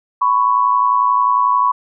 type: tone pair together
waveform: sine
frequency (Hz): 997.5 / 1108.7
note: B5 / C#6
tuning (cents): +17 / 0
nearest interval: major second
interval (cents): 183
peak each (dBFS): -14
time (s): 0.21-1.72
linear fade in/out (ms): 10
effects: none